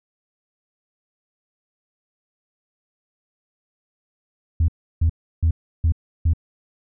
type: tone bursts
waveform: sine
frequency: 81.6 Hz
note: E2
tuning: 17 cents flat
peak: -12 dBFS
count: 5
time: 4.6-6.335 s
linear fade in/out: 5 ms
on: 83 ms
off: 330 ms
effects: tanh soft clip ceiling -12 dBFS